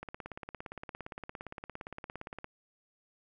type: click train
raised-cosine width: 0.5 ms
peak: -26 dBFS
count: 43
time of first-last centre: 0.03-2.444 s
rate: 17.4 Hz
effects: none